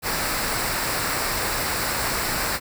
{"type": "noise with comb filter", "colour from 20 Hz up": "pink", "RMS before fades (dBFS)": -25, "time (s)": [0.02, 2.6], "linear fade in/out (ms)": 50, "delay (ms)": 0.31, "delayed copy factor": -0.55, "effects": []}